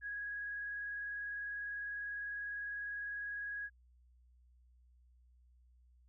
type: tone with vibrato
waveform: sine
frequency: 1657 Hz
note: G#6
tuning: 4 cents flat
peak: -39 dBFS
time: 0.01-3.7 s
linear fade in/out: 50 ms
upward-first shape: triangle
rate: 20 Hz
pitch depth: 28 cents each way
effects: added 61 Hz sine -63 dBFS peak until 6.08 s